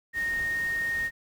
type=tone in noise; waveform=sine; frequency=1852 Hz; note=A#6; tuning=12 cents flat; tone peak=-26 dBFS; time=0.13-1.11 s; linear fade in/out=50 ms; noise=pink; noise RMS=-43 dBFS; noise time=0.13-1.11 s; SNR=+14 dB; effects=none